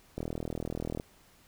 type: click train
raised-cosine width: 2 ms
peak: -21 dBFS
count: 34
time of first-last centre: 0.18-0.999 s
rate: 40.3 Hz
effects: pink hiss -61 dBFS RMS until 1.47 s